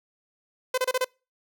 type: tone bursts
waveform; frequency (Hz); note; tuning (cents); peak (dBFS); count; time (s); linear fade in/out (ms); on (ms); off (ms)
sawtooth; 510; C5; -44; -18; 5; 0.74-1.046; 5; 38; 29
effects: noise-tail reverb RT60 0.3 s tail -26 dB re dry